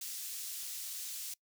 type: high-pass noise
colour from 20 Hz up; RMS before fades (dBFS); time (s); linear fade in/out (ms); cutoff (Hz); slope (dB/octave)
pink; -42; 0.01-1.34; 5; 5400; 12
effects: noise-tail reverb RT60 0.1 s tail -23 dB re dry